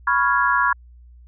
sine chord, C# dominant seventh, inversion third, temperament equal, 987.8 / 1108.7 / 1396.9 / 1661.2 Hz, B5 / C#6 / E#6 / G#6, 0 / 0 / 0 / 0 cents, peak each -21 dBFS, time 0.07-0.73 s, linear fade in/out 5 ms, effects added 60 Hz sine -43 dBFS peak until 1.27 s

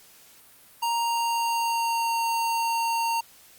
square tone with pitch glide, 932.3 to 919.5 Hz, A#5 to A#5, 0 to -24 cents, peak -24 dBFS, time 0.82-3.21 s, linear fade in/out 10 ms, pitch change -24 cents, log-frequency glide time 0.99-2.23 s, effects white hiss -53 dBFS RMS until 3.58 s + Opus 48 kbps

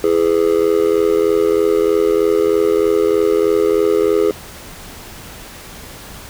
triangle tone with amplitude modulation, 415.6 Hz, G#4, 1 cent sharp, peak -5 dBFS, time 0.04-4.31 s, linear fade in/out 2 ms, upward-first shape sine, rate 83.2 Hz, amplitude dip 100%, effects pink hiss -35 dBFS RMS until 6.29 s

